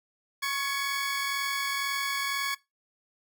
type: tone cluster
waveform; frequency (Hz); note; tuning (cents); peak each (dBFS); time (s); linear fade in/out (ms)
25% pulse; 1102 / 1688 / 2246; C#6 / G#6 / C#7; -11 / +28 / +22; -29; 0.42-2.55; 10
effects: noise-tail reverb RT60 0.2 s tail -20 dB re dry